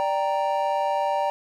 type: chord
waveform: triangle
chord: G minor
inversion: second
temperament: equal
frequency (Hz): 587.3 / 784 / 932.3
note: D5 / G5 / Bb5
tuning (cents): 0 / 0 / 0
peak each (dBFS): -24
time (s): 0-1.3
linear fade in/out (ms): 0
effects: none